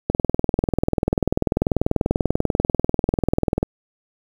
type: click train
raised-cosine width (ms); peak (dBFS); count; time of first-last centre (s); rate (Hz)
2; -4; 73; 0.1-3.629; 20.4
effects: 7-bit